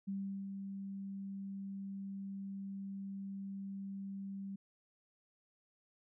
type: tone with ADSR envelope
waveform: sine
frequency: 196 Hz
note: G3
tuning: in tune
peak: -36 dBFS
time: 0.07-4.56 s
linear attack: 16 ms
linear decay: 380 ms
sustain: -5 dB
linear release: 7 ms
effects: none